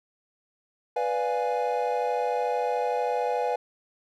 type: chord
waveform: triangle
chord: B diminished seventh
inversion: none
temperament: equal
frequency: 493.9 / 587.3 / 698.5 / 830.6 Hz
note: B4 / D5 / F5 / Ab5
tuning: 0 / 0 / 0 / 0 cents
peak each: -26 / -31 / -29 / -27 dBFS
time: 0.96-3.56 s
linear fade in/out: 5 ms
effects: none